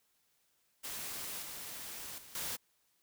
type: noise with level steps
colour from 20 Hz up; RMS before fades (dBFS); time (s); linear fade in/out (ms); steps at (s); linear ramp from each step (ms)
white; -42 / -45 / -54 / -39; 0.83-2.57; 20; 1.42 / 2.18 / 2.35; 2
effects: white hiss -75 dBFS RMS until 3.02 s